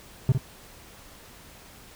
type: tone with echo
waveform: triangle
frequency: 128.8 Hz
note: C3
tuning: 27 cents flat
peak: -13 dBFS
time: 0.29-0.32 s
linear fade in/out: 2 ms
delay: 57 ms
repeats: 1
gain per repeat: -6 dB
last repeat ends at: 0.377 s
effects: pink hiss -49 dBFS RMS until 1.95 s